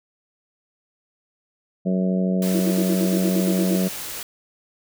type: harmonic tone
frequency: 93.1 Hz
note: F#2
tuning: 11 cents sharp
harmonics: 2 / 3 / 4 / 5 / 6 / 7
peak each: -19 / -33 / -31 / -31 / -31 / -32 dBFS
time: 1.85-3.89 s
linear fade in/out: 20 ms
type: noise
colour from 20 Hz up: white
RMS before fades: -32 dBFS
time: 2.42-4.23 s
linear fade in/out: 2 ms
type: tone bursts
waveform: sine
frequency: 332.2 Hz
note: E4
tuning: 13 cents sharp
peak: -21 dBFS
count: 11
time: 2.54-3.761 s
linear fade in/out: 10 ms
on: 61 ms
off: 55 ms
effects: none